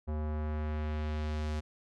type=tone with low-pass filter sweep; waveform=square; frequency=76.3 Hz; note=D#2; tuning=33 cents flat; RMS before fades=-34 dBFS; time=0.07-1.61 s; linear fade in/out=20 ms; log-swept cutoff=880 to 7100 Hz; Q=0.83; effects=none